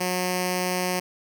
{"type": "tone with notch filter", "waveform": "5% pulse", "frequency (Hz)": 181.7, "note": "F#3", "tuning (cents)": -31, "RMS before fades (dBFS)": -26, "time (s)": [0, 1], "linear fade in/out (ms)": 10, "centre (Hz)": 1400, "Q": 1.1, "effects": []}